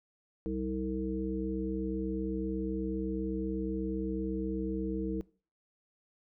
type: harmonic tone with a mistuned harmonic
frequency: 64 Hz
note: C2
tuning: 38 cents flat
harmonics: 1 / 3 / 5 / 7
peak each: -39 / -37 / -35 / -38 dBFS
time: 0.46-5.21 s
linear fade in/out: 0 ms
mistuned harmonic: 7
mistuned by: +24 cents
effects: noise-tail reverb RT60 0.4 s tail -21 dB re dry